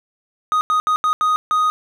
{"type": "tone bursts at uneven times", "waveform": "triangle", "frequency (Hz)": 1246, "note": "D#6", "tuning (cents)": 2, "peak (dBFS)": -12, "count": 6, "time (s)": [[0.52, 0.61], [0.7, 0.8], [0.87, 0.96], [1.04, 1.13], [1.21, 1.36], [1.51, 1.7]], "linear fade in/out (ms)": 0, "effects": []}